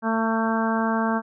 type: harmonic tone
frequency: 224.2 Hz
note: A3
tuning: 33 cents sharp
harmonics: 1 / 2 / 3 / 4 / 5 / 6 / 7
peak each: -23 / -31 / -29 / -28 / -30 / -33 / -31 dBFS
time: 0.02-1.22 s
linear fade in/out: 50 ms
effects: none